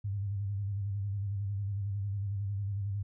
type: tone with vibrato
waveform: sine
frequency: 100 Hz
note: G2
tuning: 35 cents sharp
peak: -31 dBFS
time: 0.04-3.03 s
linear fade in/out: 10 ms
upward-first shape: square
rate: 11 Hz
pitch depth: 49 cents each way
effects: none